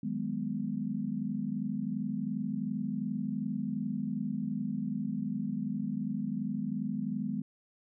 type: chord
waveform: sine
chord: G# minor seventh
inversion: second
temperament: equal with one note detuned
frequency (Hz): 155.56 / 185 / 207.7 / 247.9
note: D#3 / F#3 / G#3 / B3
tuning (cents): 0 / 0 / 0 / +7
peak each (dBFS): -40 / -40 / -34 / -36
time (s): 0.03-7.42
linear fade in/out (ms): 5
effects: none